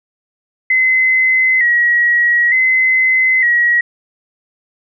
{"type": "tone with vibrato", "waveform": "sine", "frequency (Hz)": 1975.5, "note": "B6", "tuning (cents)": 0, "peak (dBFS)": -9, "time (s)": [0.7, 3.81], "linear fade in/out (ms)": 5, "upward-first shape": "square", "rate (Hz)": 0.55, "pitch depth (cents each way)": 60, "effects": []}